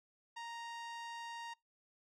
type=tone; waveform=sawtooth; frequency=932.3 Hz; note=A#5; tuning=in tune; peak=-40 dBFS; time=0.36-1.54 s; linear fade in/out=10 ms; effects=noise-tail reverb RT60 0.2 s tail -25 dB re dry + low-pass 6000 Hz 12 dB/octave